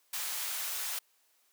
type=high-pass noise; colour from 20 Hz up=white; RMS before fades=-36 dBFS; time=0.13-0.99 s; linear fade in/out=5 ms; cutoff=730 Hz; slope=12 dB/octave; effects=white hiss -70 dBFS RMS until 1.52 s + high-pass 400 Hz 12 dB/octave